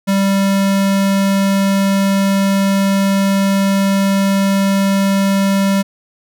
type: tone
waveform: square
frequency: 196 Hz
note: G3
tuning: in tune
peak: -12 dBFS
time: 0.07-5.83 s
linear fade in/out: 20 ms
effects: none